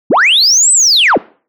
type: linear two-way sweep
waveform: sine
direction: up then down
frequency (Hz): 132.1 to 8200 to 132.1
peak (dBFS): -4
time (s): 0.1-1.18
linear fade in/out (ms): 10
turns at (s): 0.72
effects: noise-tail reverb RT60 0.4 s tail -22 dB re dry + tanh soft clip ceiling -3 dBFS